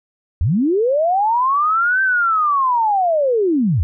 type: linear two-way sweep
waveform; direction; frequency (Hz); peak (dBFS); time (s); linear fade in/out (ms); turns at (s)
sine; up then down; 66 to 1568 to 66; -13; 0.41-3.83; 0; 2.02
effects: none